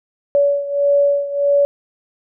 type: beating tone pair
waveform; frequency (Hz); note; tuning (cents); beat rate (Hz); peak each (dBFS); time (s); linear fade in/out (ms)
sine; 568 / 569.6; C#5 / C#5; +42 / +47; 1.6; -14 / -18; 0.35-1.65; 0
effects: none